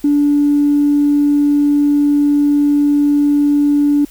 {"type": "tone with tanh clipping", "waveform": "triangle", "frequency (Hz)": 290, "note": "D4", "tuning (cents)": -22, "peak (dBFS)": -9, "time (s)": [0.04, 4.05], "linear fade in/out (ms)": 5, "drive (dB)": 4, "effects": ["added 40 Hz sine -42 dBFS peak until 4.1 s", "white hiss -44 dBFS RMS until 4.1 s"]}